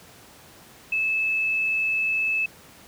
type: tone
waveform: sine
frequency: 2611 Hz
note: E7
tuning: 17 cents flat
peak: -21 dBFS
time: 0.92-2.46 s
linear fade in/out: 5 ms
effects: pink hiss -49 dBFS RMS until 2.87 s + high-pass 80 Hz 12 dB/octave